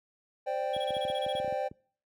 triangle chord, C suspended second, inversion none, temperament equal with one note detuned, 523.3 / 592.4 / 784 Hz, C5 / D5 / G5, 0 / +15 / 0 cents, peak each -32 dBFS, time 0.46-1.69 s, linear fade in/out 20 ms
triangle tone bursts, 3322 Hz, G#7, in tune, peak -35 dBFS, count 10, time 0.73-1.399 s, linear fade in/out 10 ms, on 48 ms, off 21 ms
clicks, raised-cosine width 3 ms, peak -31 dBFS, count 12, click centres 0.765 / 0.906 / 0.967 / 1.051 / 1.1 / 1.264 / 1.351 / 1.4 / 1.446 / 1.478 / 1.525 / 1.714 s
effects noise-tail reverb RT60 0.5 s tail -26 dB re dry + high-pass 80 Hz 12 dB/octave

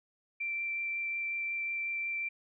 sine tone with vibrato, 2349 Hz, D7, in tune, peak -32 dBFS, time 0.4-2.29 s, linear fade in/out 10 ms, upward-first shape triangle, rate 5.5 Hz, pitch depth 8 cents each way, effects none

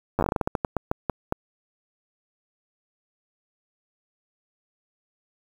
slowing click train, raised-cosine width 1 ms, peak -9 dBFS, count 17, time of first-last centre 0.19-1.324 s, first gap 9 ms, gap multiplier 1.24, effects 7-bit

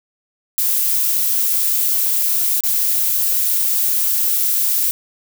violet noise with dropouts, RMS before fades -17 dBFS, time 0.58-4.91 s, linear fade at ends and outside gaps 0 ms, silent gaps 2.606-2.636 s, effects none

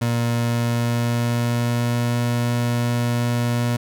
30% pulse tone with pitch glide, 118.1 to 119.82 Hz, A#2 to A#2, +23 to +48 cents, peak -16 dBFS, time 0.01-3.77 s, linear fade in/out 10 ms, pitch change +25 cents, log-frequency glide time 0.41-2.2 s, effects none

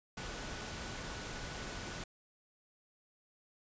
sine tone in noise, 1480 Hz, F#6, in tune, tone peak -53 dBFS, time 0.17-2.04 s, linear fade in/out 5 ms, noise pink, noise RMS -43 dBFS, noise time 0.17-2.04 s, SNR -13 dB, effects resampled to 16000 Hz

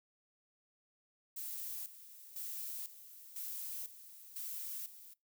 violet noise with tremolo, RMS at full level -43 dBFS, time 1.36-5.14 s, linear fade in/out 10 ms, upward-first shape square, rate 1 Hz, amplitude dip 75%, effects noise-tail reverb RT60 0.2 s tail -22 dB re dry

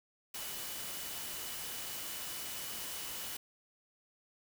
sine tone in noise, 2960 Hz, F#7, in tune, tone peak -51 dBFS, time 0.34-3.37 s, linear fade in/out 5 ms, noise white, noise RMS -42 dBFS, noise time 0.34-3.37 s, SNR -12 dB, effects none

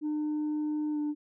sine tone with pitch glide, 302.1 to 297.4 Hz, D4 to D4, +49 to +22 cents, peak -26 dBFS, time 0.01-1.15 s, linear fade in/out 50 ms, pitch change -27 cents, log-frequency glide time 0.91-0.98 s, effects tanh soft clip ceiling -27 dBFS

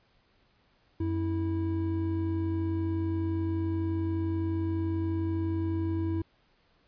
triangle tone pair together, 91.6 / 326.4 Hz, F#2 / E4, -17 / -17 cents, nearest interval octave + minor seventh, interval 2200 cents, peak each -28 / -28 dBFS, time 1-6.22 s, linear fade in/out 5 ms, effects pink hiss -67 dBFS RMS until 6.87 s + resampled to 11025 Hz

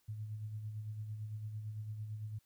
sine tone with tremolo, 107.3 Hz, A2, 43 cents flat, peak -38 dBFS, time 0.08-2.39 s, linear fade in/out 10 ms, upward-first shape sine, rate 8.9 Hz, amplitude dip 45%, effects white hiss -75 dBFS RMS until 2.45 s

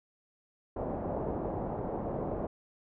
white low-pass noise, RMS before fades -35 dBFS, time 0.76-2.47 s, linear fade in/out 5 ms, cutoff 730 Hz, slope 24 dB/octave, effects none

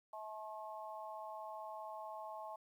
harmonic tone, 215.5 Hz, A3, 36 cents flat, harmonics 3 / 4 / 5, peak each -49 / -48 / -51 dBFS, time 0.13-2.56 s, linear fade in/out 5 ms, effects 12-bit

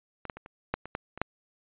clicks, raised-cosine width 0.5 ms, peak -23 / -18 / -27 / -30 / -12 / -25 / -16 / -26 / -11 dBFS, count 9, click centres 0.253 / 0.298 / 0.37 / 0.461 / 0.74 / 0.856 / 0.951 / 1.176 / 1.216 s, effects resampled to 8000 Hz

